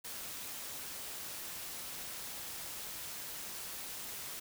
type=noise with amplitude modulation; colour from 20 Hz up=white; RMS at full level=-42 dBFS; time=0.04-4.4 s; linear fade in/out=10 ms; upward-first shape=sine; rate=200 Hz; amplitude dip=40%; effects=none